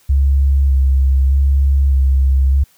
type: tone with vibrato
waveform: sine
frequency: 67.9 Hz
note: C#2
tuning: 35 cents flat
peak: -9 dBFS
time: 0.09-2.64 s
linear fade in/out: 10 ms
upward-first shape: square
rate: 0.82 Hz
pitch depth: 23 cents each way
effects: white hiss -53 dBFS RMS until 2.77 s